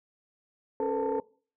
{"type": "tone cluster", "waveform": "sine", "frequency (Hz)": [275.1, 438, 472.1, 503, 889], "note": ["C#4", "A4", "A#4", "B4", "A5"], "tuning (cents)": [-13, -8, 22, 32, 18], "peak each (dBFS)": [-34, -28, -35, -33, -33], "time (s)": [0.8, 1.2], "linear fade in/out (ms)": 2, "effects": ["noise-tail reverb RT60 0.4 s tail -21 dB re dry", "tanh soft clip ceiling -20 dBFS"]}